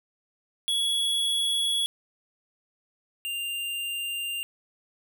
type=tone pair in turn; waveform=square; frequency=3363 / 2792 Hz; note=G#7 / F7; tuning=+21 / -1 cents; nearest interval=minor third; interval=322 cents; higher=first; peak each=-24 / -30 dBFS; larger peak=first; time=0.68-1.86 / 3.25-4.43 s; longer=neither; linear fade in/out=0 ms; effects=none